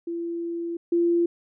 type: tone pair in turn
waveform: sine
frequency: 339 / 342.5 Hz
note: E4 / F4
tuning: +49 / -34 cents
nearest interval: unison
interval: 17 cents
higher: second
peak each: -27 / -18 dBFS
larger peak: second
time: 0.07-0.77 / 0.92-1.26 s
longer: first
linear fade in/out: 5 ms
effects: none